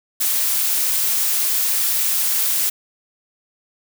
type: noise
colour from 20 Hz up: blue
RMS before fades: -19 dBFS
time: 0.2-2.7 s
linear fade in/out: 10 ms
effects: none